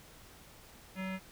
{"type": "tone with low-pass filter", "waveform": "square", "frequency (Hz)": 188.9, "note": "F#3", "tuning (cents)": 36, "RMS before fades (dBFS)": -38, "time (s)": [0.95, 1.2], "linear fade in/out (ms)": 50, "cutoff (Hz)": 2300, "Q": 3.8, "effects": ["pink hiss -56 dBFS RMS until 1.31 s"]}